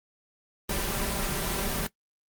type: noise with comb filter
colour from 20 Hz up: pink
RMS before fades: -29 dBFS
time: 0.69-1.87 s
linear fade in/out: 5 ms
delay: 5.1 ms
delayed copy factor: +0.6
effects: noise-tail reverb RT60 0.1 s tail -21 dB re dry + Opus 24 kbps